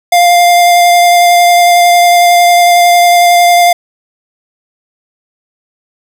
square tone with vibrato, 700 Hz, F5, 4 cents sharp, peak -4 dBFS, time 0.12-3.73 s, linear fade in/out 5 ms, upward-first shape triangle, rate 11 Hz, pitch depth 13 cents each way, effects none

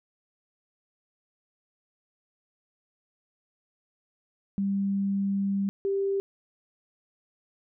sine tone pair in turn, 197.5 / 393.4 Hz, G3 / G4, +13 / +6 cents, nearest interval octave, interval 1193 cents, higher second, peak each -24 dBFS, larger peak neither, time 4.58-5.69 / 5.85-6.2 s, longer first, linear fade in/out 0 ms, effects none

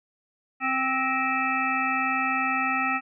harmonic tone with a mistuned harmonic, 261.6 Hz, C4, in tune, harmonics 1 / 3 / 5 / 7 / 9 / 10, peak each -32 / -30 / -27 / -30 / -33 / -30 dBFS, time 0.6-3.01 s, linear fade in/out 50 ms, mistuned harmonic 7, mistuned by +48 cents, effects none

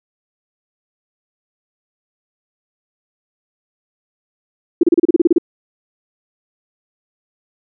sine tone bursts, 339.9 Hz, F4, 47 cents flat, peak -6 dBFS, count 11, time 4.81-5.383 s, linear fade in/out 5 ms, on 23 ms, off 32 ms, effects none

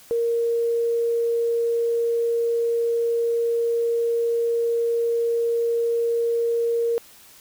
sine tone, 466.2 Hz, A#4, in tune, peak -19 dBFS, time 0.11-6.98 s, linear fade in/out 0 ms, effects white hiss -49 dBFS RMS until 7.4 s

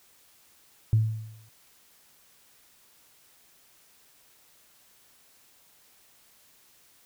sine tone with exponential decay, 110.1 Hz, A2, 2 cents sharp, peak -15 dBFS, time 0.93-1.49 s, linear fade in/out 0 ms, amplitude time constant 120 ms, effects tanh soft clip ceiling -12 dBFS + white hiss -60 dBFS RMS until 7.05 s

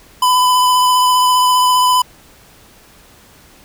square tone with vibrato, 1003 Hz, B5, 26 cents sharp, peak -10 dBFS, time 0.22-2.02 s, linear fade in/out 5 ms, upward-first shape triangle, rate 15 Hz, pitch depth 18 cents each way, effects pink hiss -45 dBFS RMS until 3.64 s

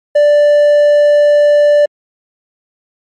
triangle tone, 587.3 Hz, D5, in tune, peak -3 dBFS, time 0.15-1.86 s, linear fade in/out 10 ms, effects MP3 48 kbps

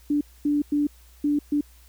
sine tone bursts at uneven times, 292.2 Hz, D4, 9 cents flat, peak -19 dBFS, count 5, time 0.1-0.21 / 0.45-0.62 / 0.72-0.87 / 1.24-1.39 / 1.52-1.61 s, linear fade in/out 5 ms, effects added 60 Hz sine -50 dBFS peak until 1.88 s + white hiss -57 dBFS RMS until 1.88 s

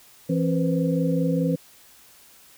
sine tone cluster, 167.2 / 268.9 / 488.2 / 513 Hz, E3 / C4 / B4 / C5, +25 / +47 / -20 / -34 cents, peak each -22 / -25 / -30 / -29 dBFS, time 0.29-1.56 s, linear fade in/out 10 ms, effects white hiss -52 dBFS RMS until 2.57 s

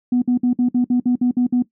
sine tone bursts, 246.5 Hz, B3, 3 cents flat, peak -12 dBFS, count 10, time 0.12-1.624 s, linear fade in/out 5 ms, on 100 ms, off 56 ms, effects noise-tail reverb RT60 0.1 s tail -17 dB re dry + tanh soft clip ceiling -10 dBFS

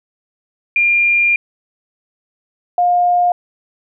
sine tone pair in turn, 2400 / 709.4 Hz, D7 / F5, +37 / +27 cents, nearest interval octave + major sixth, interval 2110 cents, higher first, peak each -10 dBFS, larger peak neither, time 0.76-1.36 / 2.78-3.32 s, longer first, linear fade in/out 2 ms, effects none

